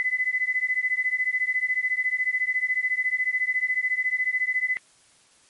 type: beating tone pair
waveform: sine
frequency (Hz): 2006 / 2020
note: B6 / B6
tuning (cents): +26 / +39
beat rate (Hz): 14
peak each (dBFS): -25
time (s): 0-4.77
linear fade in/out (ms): 0
effects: white hiss -58 dBFS RMS until 5.49 s + MP3 48 kbps